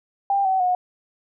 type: tone with pitch steps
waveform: sine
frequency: 794 / 759.5 / 726.4 Hz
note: G5 / F#5 / F#5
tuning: +22 / +45 / -32 cents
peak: -17 dBFS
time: 0.3-0.75 s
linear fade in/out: 2 ms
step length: 150 ms
effects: none